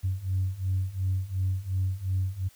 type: beating tone pair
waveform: sine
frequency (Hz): 92.5 / 95.3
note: F#2 / G2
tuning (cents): 0 / -48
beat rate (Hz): 2.8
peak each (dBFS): -29 / -27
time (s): 0.03-2.49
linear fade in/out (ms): 20
effects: tanh soft clip ceiling -19 dBFS + white hiss -58 dBFS RMS until 2.55 s